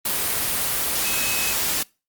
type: tone in noise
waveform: sine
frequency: 2562 Hz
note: E7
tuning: 50 cents flat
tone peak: -29 dBFS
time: 1.04-1.53 s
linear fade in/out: 5 ms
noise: white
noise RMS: -23 dBFS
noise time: 0.05-1.83 s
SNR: -9 dB
effects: noise-tail reverb RT60 0.3 s tail -25 dB re dry + Opus 32 kbps